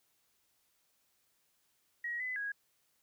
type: tone with pitch steps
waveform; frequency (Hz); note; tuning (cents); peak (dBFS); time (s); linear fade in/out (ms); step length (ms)
sine; 1900 / 2011 / 1651; A#6 / B6 / G#6; +33 / +31 / -11; -35; 2.04-2.52; 5; 160
effects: white hiss -75 dBFS RMS until 3.02 s